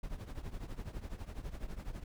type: noise with tremolo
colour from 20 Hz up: brown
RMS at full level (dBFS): -39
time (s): 0.03-2.04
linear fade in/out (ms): 5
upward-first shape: triangle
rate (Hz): 12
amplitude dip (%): 85
effects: none